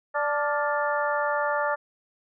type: harmonic tone with a mistuned harmonic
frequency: 293.3 Hz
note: D4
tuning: 2 cents flat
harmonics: 2 / 3 / 4 / 5 / 6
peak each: -27 / -29 / -30 / -31 / -32 dBFS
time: 0.14-1.76 s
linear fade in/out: 20 ms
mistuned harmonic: 5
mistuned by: -70 cents
effects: none